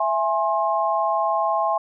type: tone cluster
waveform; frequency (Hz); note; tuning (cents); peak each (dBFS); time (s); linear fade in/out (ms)
sine; 664 / 830 / 1064; E5 / G#5 / C6; +12 / -1 / +29; -23; 0-1.78; 5
effects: none